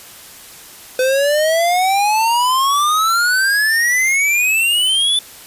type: exponential sweep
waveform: square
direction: up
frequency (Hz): 506 to 3520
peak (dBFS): -13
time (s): 0.99-5.19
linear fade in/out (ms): 2
effects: white hiss -38 dBFS RMS until 5.46 s + resampled to 32000 Hz